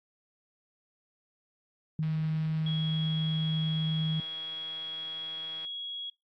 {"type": "tone with pitch glide", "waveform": "sine", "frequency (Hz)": [156.4, 157.85], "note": ["D#3", "D#3"], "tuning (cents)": [9, 25], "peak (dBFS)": -27, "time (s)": [1.99, 4.2], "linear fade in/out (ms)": 2, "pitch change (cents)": 16, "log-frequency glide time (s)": [2.28, 2.91]}
{"type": "click train", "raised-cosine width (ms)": 0.3, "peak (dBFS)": -35, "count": 580, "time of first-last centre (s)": [2.03, 5.649], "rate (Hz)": 160}
{"type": "tone", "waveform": "sine", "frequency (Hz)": 3322, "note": "G#7", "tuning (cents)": 0, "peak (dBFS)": -35, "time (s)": [2.66, 6.1], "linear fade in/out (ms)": 5}
{"effects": ["noise-tail reverb RT60 0.2 s tail -24 dB re dry", "AAC 48 kbps"]}